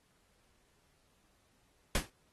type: noise with exponential decay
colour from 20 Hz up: pink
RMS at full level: -27 dBFS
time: 1.95-2.1 s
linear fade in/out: 2 ms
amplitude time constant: 32 ms
effects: pink hiss -72 dBFS RMS until 2.32 s + AAC 32 kbps